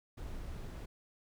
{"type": "noise", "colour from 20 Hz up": "brown", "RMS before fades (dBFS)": -43, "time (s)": [0.17, 0.86], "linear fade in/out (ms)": 10, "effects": []}